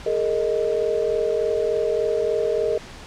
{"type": "chord", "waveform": "sine", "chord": "Ab suspended second", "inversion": "none", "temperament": "equal with one note detuned", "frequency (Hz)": [415.3, 458.7, 622.3], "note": ["Ab4", "Bb4", "Eb5"], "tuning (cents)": [0, -28, 0], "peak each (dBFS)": [-24, -22, -25], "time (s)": [0.06, 2.78], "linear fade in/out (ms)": 5, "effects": ["pink hiss -40 dBFS RMS until 3.06 s", "low-pass 6000 Hz 12 dB/octave"]}